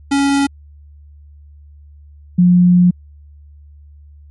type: tone pair in turn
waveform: square / sine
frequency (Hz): 279.2 / 178.08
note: C#4 / F3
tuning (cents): +13 / +34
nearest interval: minor sixth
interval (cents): 779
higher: first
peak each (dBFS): -12 / -6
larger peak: second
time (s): 0.11-0.47 / 2.38-2.91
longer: second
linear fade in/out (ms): 10
effects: added 73 Hz sine -38 dBFS peak until 4.3 s + MP3 48 kbps